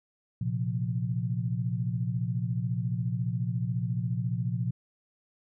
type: chord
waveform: sine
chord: Bb suspended second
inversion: none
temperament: equal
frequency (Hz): 116.54 / 130.81 / 174.61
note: Bb2 / C3 / F3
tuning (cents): 0 / 0 / 0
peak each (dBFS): -30 / -32 / -33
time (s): 0.41-4.71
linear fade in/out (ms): 5
effects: none